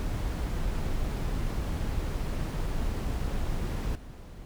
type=noise with level steps; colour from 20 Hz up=brown; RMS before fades=-30 / -43 dBFS; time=0-4.45 s; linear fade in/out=0 ms; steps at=3.95 s; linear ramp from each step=5 ms; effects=none